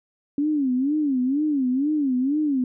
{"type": "tone with vibrato", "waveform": "sine", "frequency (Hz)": 277.2, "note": "C#4", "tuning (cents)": 0, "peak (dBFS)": -19, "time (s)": [0.38, 2.64], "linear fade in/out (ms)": 2, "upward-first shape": "sine", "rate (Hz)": 2.1, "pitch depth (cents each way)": 180, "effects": []}